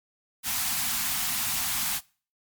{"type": "band-stop noise", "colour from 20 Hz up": "white", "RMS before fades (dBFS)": -28, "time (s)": [0.43, 2.01], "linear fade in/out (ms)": 50, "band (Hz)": [290, 670], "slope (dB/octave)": 96, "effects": ["noise-tail reverb RT60 0.4 s tail -23 dB re dry", "MP3 96 kbps"]}